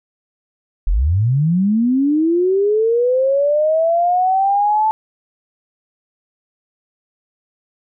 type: linear sweep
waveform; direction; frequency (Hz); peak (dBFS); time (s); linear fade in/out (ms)
sine; up; 34.65 to 880; -12; 0.87-4.91; 0
effects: none